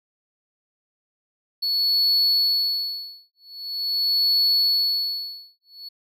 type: tone with tremolo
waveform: triangle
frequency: 4407 Hz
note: C#8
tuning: 11 cents flat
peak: -15 dBFS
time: 1.62-5.89 s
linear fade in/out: 10 ms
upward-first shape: sine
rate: 0.44 Hz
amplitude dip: 100%
effects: none